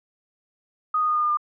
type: tone with pitch steps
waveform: sine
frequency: 1244.5 / 1235.9 / 1227.4 / 1218.9 / 1210.5 / 1202.1 Hz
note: D#6 / D#6 / D#6 / D#6 / D#6 / D6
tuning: 0 / -12 / -24 / -36 / -48 / +40 cents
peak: -19 dBFS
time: 0.94-1.372 s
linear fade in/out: 5 ms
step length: 72 ms
effects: none